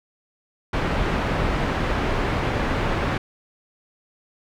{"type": "low-pass noise", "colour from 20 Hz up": "pink", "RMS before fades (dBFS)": -23, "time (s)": [0.73, 3.18], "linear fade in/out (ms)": 5, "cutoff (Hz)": 2100, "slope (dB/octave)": 12, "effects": []}